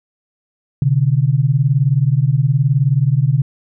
sine beating tone pair, 127.3 / 146.3 Hz, C3 / D3, -47 / -6 cents, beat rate 19 Hz, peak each -14 dBFS, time 0.82-3.42 s, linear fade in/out 2 ms, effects none

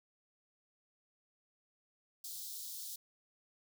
white high-pass noise, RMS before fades -45 dBFS, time 2.24-2.96 s, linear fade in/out 5 ms, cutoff 3600 Hz, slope 48 dB/octave, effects none

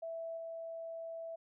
sine tone with level steps, 659.3 Hz, E5, in tune, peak -39 / -41 dBFS, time 0.02-1.36 s, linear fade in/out 10 ms, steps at 0.37 s, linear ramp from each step 5 ms, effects none

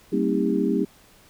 sine tone cluster, 193.6 / 227.9 / 266.5 / 318.4 / 399.9 Hz, G3 / A#3 / C4 / D#4 / G4, -21 / -39 / +32 / +40 / +35 cents, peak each -26 dBFS, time 0.12-0.85 s, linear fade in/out 10 ms, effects pink hiss -54 dBFS RMS until 1.29 s

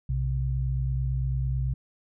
sine tone pair together, 61.68 / 130.7 Hz, B1 / C3, -2 / -1 cents, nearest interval octave + minor second, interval 1301 cents, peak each -27 dBFS, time 0.09-1.74 s, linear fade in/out 5 ms, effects none

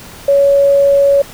sine tone, 560 Hz, C#5, 18 cents sharp, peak -6 dBFS, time 0.28-1.22 s, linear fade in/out 5 ms, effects pink hiss -34 dBFS RMS until 1.33 s

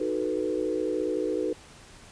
sine chord, B dominant seventh, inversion first, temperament equal, 311.1 / 370 / 440 / 493.9 Hz, D#4 / F#4 / A4 / B4, 0 / 0 / 0 / 0 cents, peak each -31 dBFS, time 0-1.53 s, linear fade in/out 5 ms, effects pink hiss -50 dBFS RMS until 2.11 s + resampled to 22050 Hz

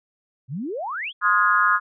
sine exponential sweep, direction up, 116.4 to 3486 Hz, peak -26 dBFS, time 0.48-1.13 s, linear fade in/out 50 ms
sine chord, F minor seventh, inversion second, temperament equal with one note detuned, 1046.5 / 1244.5 / 1432 / 1661.2 Hz, C6 / Eb6 / F6 / Ab6, 0 / 0 / +43 / 0 cents, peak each -23 / -19 / -20 / -23 dBFS, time 1.21-1.8 s, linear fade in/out 50 ms
effects none

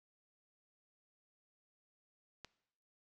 click, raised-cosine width 0.2 ms, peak -30 dBFS, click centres 2.447 s, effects noise-tail reverb RT60 0.8 s tail -20 dB re dry

